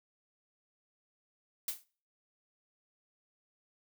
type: noise with exponential decay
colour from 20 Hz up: blue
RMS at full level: -31 dBFS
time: 1.68-1.84 s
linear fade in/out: 2 ms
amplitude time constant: 34 ms
effects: noise-tail reverb RT60 0.4 s tail -21 dB re dry